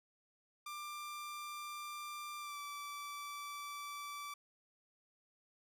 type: tone with pitch glide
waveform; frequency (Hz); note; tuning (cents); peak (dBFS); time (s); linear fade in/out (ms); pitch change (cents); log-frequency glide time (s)
sawtooth; 1187 to 1160.6; D6 to D6; +18 to -21; -40; 0.66-4.34; 5; -39; 2.39-2.59
effects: none